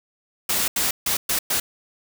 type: noise bursts at uneven times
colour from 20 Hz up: white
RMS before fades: -22 dBFS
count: 5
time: 0.49-0.68 / 0.76-0.91 / 1.06-1.17 / 1.29-1.39 / 1.5-1.6 s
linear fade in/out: 5 ms
effects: none